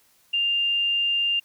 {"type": "tone", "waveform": "sine", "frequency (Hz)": 2798, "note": "F7", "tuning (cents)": 3, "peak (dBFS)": -20, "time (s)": [0.33, 1.4], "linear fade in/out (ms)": 10, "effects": ["white hiss -61 dBFS RMS until 1.44 s"]}